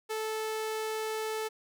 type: tone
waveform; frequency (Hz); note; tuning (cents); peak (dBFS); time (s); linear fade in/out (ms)
sawtooth; 437.2; A4; -11; -28; 0.09-1.49; 20
effects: none